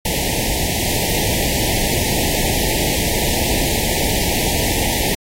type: band-stop noise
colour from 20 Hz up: pink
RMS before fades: -19 dBFS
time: 0.05-5.15 s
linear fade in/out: 5 ms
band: 920 to 1800 Hz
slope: 96 dB/octave
effects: AAC 48 kbps